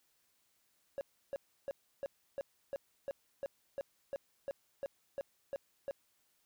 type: tone bursts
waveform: triangle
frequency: 554.4 Hz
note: C#5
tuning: in tune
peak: -33 dBFS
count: 15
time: 0.98-5.91 s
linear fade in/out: 0 ms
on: 30 ms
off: 320 ms
effects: tanh soft clip ceiling -30 dBFS + white hiss -75 dBFS RMS until 6.45 s